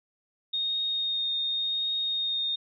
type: tone with vibrato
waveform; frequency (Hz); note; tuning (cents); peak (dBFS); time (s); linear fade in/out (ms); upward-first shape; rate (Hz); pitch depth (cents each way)
sine; 3700; A#7; -14; -26; 0.53-2.56; 10; triangle; 0.89; 12
effects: none